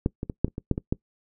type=clicks; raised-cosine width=3 ms; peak=-9 / -17 / -17 / -6 / -24 / -19 / -8 / -15 / -10 dBFS; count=9; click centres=0.061 / 0.231 / 0.298 / 0.446 / 0.481 / 0.581 / 0.713 / 0.779 / 0.925 s; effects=noise-tail reverb RT60 0.1 s tail -22 dB re dry